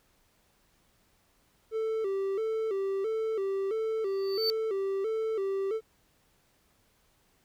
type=tone with vibrato; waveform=triangle; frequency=415.3 Hz; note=G#4; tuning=in tune; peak=-26 dBFS; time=1.71-5.81 s; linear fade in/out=50 ms; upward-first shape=square; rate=1.5 Hz; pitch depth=110 cents each way
type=tone with exponential growth; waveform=triangle; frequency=4548 Hz; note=C#8; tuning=44 cents sharp; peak=-23 dBFS; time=4.04-4.5 s; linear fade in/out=0 ms; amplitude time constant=98 ms
effects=pink hiss -68 dBFS RMS until 7.44 s